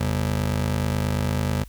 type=ring-modulated tone; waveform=30% pulse; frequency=107.7 Hz; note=A2; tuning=37 cents flat; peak=-16 dBFS; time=0-1.64 s; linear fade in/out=10 ms; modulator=24.6 Hz; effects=added 50 Hz sine -40 dBFS peak until 1.68 s + white hiss -55 dBFS RMS until 1.68 s